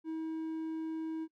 triangle tone, 320.2 Hz, D#4, 50 cents sharp, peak -33 dBFS, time 0.04-1.28 s, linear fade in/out 50 ms, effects noise-tail reverb RT60 0.1 s tail -24 dB re dry

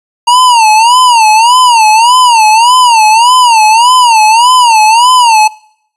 square tone with vibrato, 932.3 Hz, A#5, in tune, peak -3 dBFS, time 0.27-5.48 s, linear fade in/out 10 ms, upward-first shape sine, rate 1.7 Hz, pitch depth 150 cents each way, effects noise-tail reverb RT60 0.7 s tail -24 dB re dry + resampled to 24000 Hz

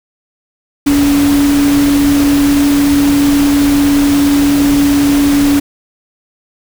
sine tone in noise, 284.9 Hz, C#4, 48 cents sharp, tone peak -7 dBFS, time 0.86-5.6 s, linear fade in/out 10 ms, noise pink, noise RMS -19 dBFS, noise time 0.86-5.6 s, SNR +9 dB, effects none

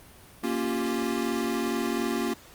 square chord, G half-diminished seventh, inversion first, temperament equal, 233.1 / 277.2 / 349.2 / 392 Hz, Bb3 / Db4 / F4 / G4, 0 / 0 / 0 / 0 cents, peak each -31 / -33 / -32 / -35 dBFS, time 0.43-2.34 s, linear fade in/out 10 ms, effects pink hiss -51 dBFS RMS until 2.54 s + Opus 32 kbps

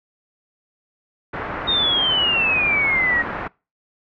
white low-pass noise, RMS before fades -28 dBFS, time 1.33-3.48 s, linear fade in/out 10 ms, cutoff 1700 Hz, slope 24 dB/octave
sine exponential sweep, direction down, 3729 to 1870 Hz, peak -16 dBFS, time 1.67-3.23 s, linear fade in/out 20 ms
effects noise-tail reverb RT60 0.3 s tail -25 dB re dry

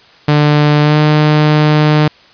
sawtooth tone with pitch glide, 148.6 to 151.63 Hz, D3 to D#3, +21 to -44 cents, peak -3 dBFS, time 0.28-2.08 s, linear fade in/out 5 ms, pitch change +35 cents, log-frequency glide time 0.82-0.97 s, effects white hiss -43 dBFS RMS until 2.33 s + resampled to 11025 Hz

